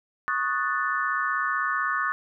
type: chord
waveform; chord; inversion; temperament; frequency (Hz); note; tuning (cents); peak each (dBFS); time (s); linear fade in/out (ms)
sine; D# half-diminished seventh; third; equal; 1108.7 / 1244.5 / 1480 / 1760; C#6 / D#6 / F#6 / A6; 0 / 0 / 0 / 0; -29; 0.28-2.12; 0
effects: none